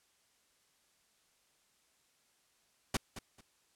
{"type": "noise with echo", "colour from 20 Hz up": "pink", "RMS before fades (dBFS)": -31, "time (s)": [2.94, 2.97], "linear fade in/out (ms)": 5, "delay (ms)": 220, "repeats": 2, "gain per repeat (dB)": -13, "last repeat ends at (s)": 3.41, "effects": ["white hiss -72 dBFS RMS until 3.75 s", "low-pass 10000 Hz 12 dB/octave"]}